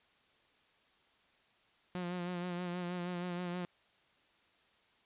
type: tone with vibrato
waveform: sawtooth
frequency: 177.4 Hz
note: F3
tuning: 27 cents sharp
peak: -33 dBFS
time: 1.95-3.65 s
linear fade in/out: 0 ms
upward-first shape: sine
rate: 6.3 Hz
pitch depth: 36 cents each way
effects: white hiss -69 dBFS RMS until 5.05 s + resampled to 8000 Hz